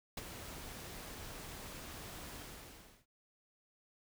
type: noise with ADSR envelope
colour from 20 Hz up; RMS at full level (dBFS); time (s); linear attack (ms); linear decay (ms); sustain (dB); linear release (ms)
pink; -40; 0.17-3.06; 5; 24; -8; 710
effects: none